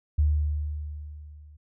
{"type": "tone with level ramp", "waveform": "sine", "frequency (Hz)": 74.8, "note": "D2", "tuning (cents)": 32, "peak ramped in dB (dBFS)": [-17, -47], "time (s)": [0.18, 1.57], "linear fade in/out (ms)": 10, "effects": []}